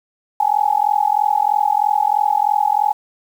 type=tone with amplitude modulation; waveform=sine; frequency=836 Hz; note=G#5; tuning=11 cents sharp; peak=-9 dBFS; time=0.4-2.93 s; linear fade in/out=5 ms; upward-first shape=sine; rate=43.1 Hz; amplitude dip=100%; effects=7-bit